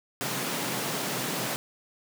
pink high-pass noise, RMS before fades -31 dBFS, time 0.21-1.56 s, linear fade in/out 0 ms, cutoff 120 Hz, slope 96 dB/octave, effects none

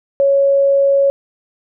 sine tone, 554.4 Hz, C#5, in tune, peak -9 dBFS, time 0.2-1.1 s, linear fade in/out 0 ms, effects none

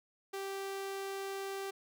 sawtooth tone, 390.9 Hz, G4, 5 cents flat, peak -34 dBFS, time 0.33-1.71 s, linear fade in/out 10 ms, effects none

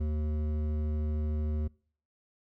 sine tone with hard clipping, 76.1 Hz, D#2, 38 cents flat, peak -30 dBFS, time 0-1.68 s, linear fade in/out 10 ms, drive 11 dB, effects noise-tail reverb RT60 0.5 s tail -25 dB re dry

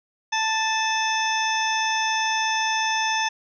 harmonic tone with a mistuned harmonic, 883 Hz, A5, 6 cents sharp, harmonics 1 / 2 / 3 / 4 / 6 / 7, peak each -24 / -27 / -29 / -30 / -32 / -32 dBFS, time 0.32-3.29 s, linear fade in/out 10 ms, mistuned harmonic 3, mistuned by -30 cents, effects none

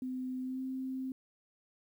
sine tone with pitch glide, 256.2 to 261.3 Hz, C4 to C4, -36 to -2 cents, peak -35 dBFS, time 0.02-1.12 s, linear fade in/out 2 ms, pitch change +34 cents, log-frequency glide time 0.41-0.62 s, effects 11-bit

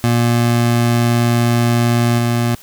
25% pulse tone with level steps, 118.7 Hz, A#2, 32 cents sharp, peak -8 / -10 dBFS, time 0.04-2.55 s, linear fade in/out 0 ms, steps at 2.18 s, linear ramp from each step 5 ms, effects white hiss -42 dBFS RMS until 2.62 s

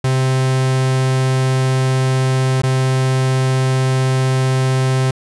45% pulse tone with dropouts, 130.81 Hz, C3, in tune, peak -13 dBFS, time 0.04-5.11 s, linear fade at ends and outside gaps 5 ms, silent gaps 2.619-2.634 s, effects resampled to 24000 Hz

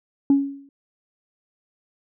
sine tone with exponential decay, 278 Hz, C#4, 5 cents sharp, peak -9 dBFS, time 0.3-0.69 s, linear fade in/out 2 ms, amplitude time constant 83 ms, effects tanh soft clip ceiling -9 dBFS

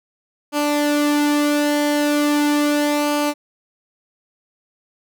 sawtooth tone with flanger, 293.7 Hz, D4, in tune, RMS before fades -18 dBFS, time 0.52-3.34 s, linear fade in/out 50 ms, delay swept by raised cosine 0.53 to 2.63 ms, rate 0.38 Hz, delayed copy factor -0.5, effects none

